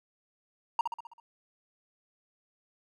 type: tone with echo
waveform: triangle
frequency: 932.3 Hz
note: A#5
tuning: in tune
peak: -21 dBFS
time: 0.79-0.81 s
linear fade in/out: 2 ms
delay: 65 ms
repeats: 6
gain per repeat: -5 dB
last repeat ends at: 1.2 s
effects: none